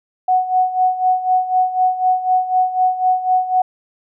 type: tone with tremolo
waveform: sine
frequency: 740 Hz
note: F#5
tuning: in tune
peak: -10 dBFS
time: 0.28-3.62 s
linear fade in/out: 5 ms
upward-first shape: sine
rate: 4 Hz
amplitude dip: 75%
effects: none